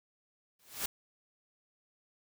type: noise with exponential growth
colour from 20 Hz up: white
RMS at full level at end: -31 dBFS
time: 0.59-0.86 s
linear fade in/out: 5 ms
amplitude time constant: 57 ms
effects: none